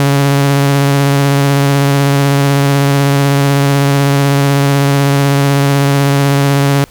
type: tone with vibrato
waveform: sawtooth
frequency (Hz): 140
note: C#3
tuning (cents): +18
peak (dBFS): -4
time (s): 0-6.84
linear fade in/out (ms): 0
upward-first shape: triangle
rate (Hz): 16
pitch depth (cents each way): 23
effects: pink hiss -42 dBFS RMS until 6.9 s